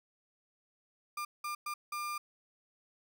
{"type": "tone bursts at uneven times", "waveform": "35% pulse", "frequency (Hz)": 1200, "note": "D6", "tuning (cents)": 37, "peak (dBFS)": -34, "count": 4, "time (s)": [[1.17, 1.25], [1.44, 1.55], [1.66, 1.74], [1.92, 2.18]], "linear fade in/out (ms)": 5, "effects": []}